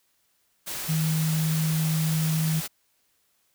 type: tone in noise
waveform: sine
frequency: 158.3 Hz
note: D#3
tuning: 30 cents sharp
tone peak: -22 dBFS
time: 0.88-2.61 s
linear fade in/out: 20 ms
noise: white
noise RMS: -33 dBFS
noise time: 0.66-2.68 s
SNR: +8 dB
effects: white hiss -69 dBFS RMS until 3.54 s